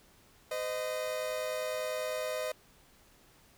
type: tone pair together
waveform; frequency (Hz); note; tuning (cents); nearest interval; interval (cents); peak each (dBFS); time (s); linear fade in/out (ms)
40% pulse; 510.2 / 620; C5 / D#5; -44 / -6; minor third; 338; -36 / -34; 0.51-2.52; 5
effects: pink hiss -62 dBFS RMS until 3.57 s